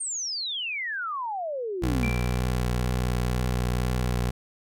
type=exponential sweep; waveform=sine; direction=down; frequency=8930 to 204.1 Hz; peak=-28 dBFS; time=0-2.11 s; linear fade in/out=10 ms
type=tone with vibrato; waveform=20% pulse; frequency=61.6 Hz; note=B1; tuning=4 cents flat; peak=-19 dBFS; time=1.82-4.31 s; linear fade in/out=10 ms; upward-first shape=triangle; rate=2 Hz; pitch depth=25 cents each way
type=tone with exponential decay; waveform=sine; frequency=2349 Hz; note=D7; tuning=in tune; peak=-28 dBFS; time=2.03-2.68 s; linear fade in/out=2 ms; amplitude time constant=140 ms
effects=none